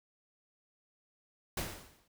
pink noise with exponential decay, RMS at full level -34 dBFS, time 1.57-2.08 s, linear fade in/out 5 ms, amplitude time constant 110 ms, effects none

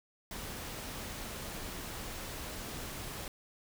pink noise, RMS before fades -42 dBFS, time 0.31-3.28 s, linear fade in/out 2 ms, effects none

